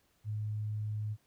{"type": "tone", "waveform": "sine", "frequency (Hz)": 106.4, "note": "G#2", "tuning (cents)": 42, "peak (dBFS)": -33, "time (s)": [0.24, 1.17], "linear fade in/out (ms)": 50, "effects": ["pink hiss -72 dBFS RMS until 1.26 s"]}